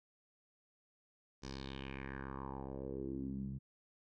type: tone with low-pass filter sweep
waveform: 10% pulse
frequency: 67.2 Hz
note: C2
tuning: 47 cents sharp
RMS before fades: -44 dBFS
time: 1.42-3.59 s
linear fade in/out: 20 ms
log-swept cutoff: 5800 to 150 Hz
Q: 3.8
effects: none